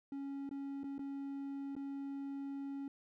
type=tone with dropouts; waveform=triangle; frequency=277.2 Hz; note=C#4; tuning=in tune; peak=-38 dBFS; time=0.12-2.88 s; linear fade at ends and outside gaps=2 ms; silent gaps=0.492-0.511 / 0.834-0.841 / 0.982-0.992 / 1.753-1.764 s; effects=none